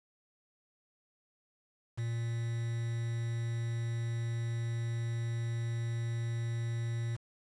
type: tone with quantisation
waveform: triangle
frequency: 116.54 Hz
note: A#2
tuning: in tune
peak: -30 dBFS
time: 1.97-7.17 s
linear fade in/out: 20 ms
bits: 8
effects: resampled to 22050 Hz